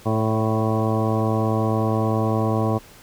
harmonic tone with a mistuned harmonic, 110 Hz, A2, in tune, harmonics 1 / 2 / 3 / 4 / 5 / 6 / 7 / 9 / 10, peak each -22 / -25 / -27 / -28 / -29 / -30 / -30 / -32 / -32 dBFS, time 0.05-2.79 s, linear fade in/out 20 ms, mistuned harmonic 5, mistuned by +15 cents, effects pink hiss -47 dBFS RMS until 3.02 s

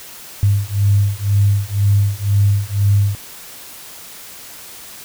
sine beating tone pair, 100 / 102 Hz, G2 / G#2, +35 / -31 cents, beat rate 2 Hz, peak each -15 dBFS, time 0.43-3.15 s, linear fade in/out 0 ms, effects white hiss -36 dBFS RMS until 5.04 s

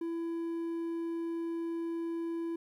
triangle tone, 333.9 Hz, E4, 22 cents sharp, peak -31 dBFS, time 0.01-2.56 s, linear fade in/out 5 ms, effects 12-bit

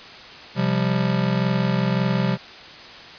square chord, C suspended fourth, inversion none, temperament just, 130.81 / 174.42 / 196.22 Hz, C3 / F3 / G3, 0 / -2 / +2 cents, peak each -24 dBFS, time 0.55-2.38 s, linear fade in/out 50 ms, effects white hiss -40 dBFS RMS until 3.18 s + resampled to 11025 Hz

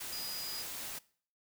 sine tone in noise, 4922 Hz, D#8, 20 cents flat, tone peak -40 dBFS, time 0.12-0.63 s, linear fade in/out 10 ms, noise white, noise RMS -42 dBFS, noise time 0-0.99 s, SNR -1 dB, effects noise-tail reverb RT60 0.5 s tail -21 dB re dry

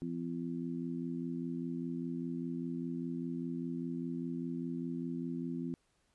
harmonic tone, 85 Hz, F2, 46 cents flat, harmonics 2 / 3 / 4, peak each -40 / -38 / -44 dBFS, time 0.02-5.74 s, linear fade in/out 0 ms, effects pink hiss -75 dBFS RMS until 6.14 s + resampled to 24000 Hz

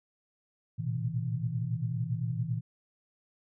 sine tone cluster, 111.7 / 119.1 / 129.5 / 162.9 Hz, A2 / A#2 / C3 / E3, +27 / +38 / -17 / -20 cents, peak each -37 / -33 / -36 / -35 dBFS, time 0.78-2.61 s, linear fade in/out 20 ms, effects none

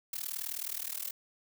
blue noise with amplitude modulation, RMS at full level -34 dBFS, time 0.13-1.11 s, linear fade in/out 5 ms, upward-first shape sine, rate 39.2 Hz, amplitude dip 95%, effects none

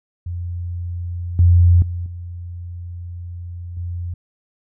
sine tone with level steps, 87.31 Hz, F2, in tune, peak -23 / -8 / -22 / -28 / -23 dBFS, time 0.26-4.14 s, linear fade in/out 5 ms, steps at 1.39 / 1.82 / 2.06 / 3.77 s, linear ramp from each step 2 ms, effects none

